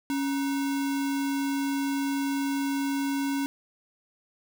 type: tone with sample-and-hold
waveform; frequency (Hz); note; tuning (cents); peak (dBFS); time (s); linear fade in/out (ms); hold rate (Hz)
sine; 277.2; C#4; 0; -25; 0.1-3.46; 0; 1225
effects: none